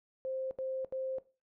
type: tone bursts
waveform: sine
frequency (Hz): 525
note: C5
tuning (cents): +6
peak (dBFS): -34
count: 3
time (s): 0.25-1.184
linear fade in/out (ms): 0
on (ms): 260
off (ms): 77
effects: noise-tail reverb RT60 0.3 s tail -17 dB re dry